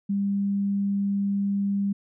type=tone; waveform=sine; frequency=199.5 Hz; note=G3; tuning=31 cents sharp; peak=-22 dBFS; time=0.09-1.93 s; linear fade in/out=10 ms; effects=none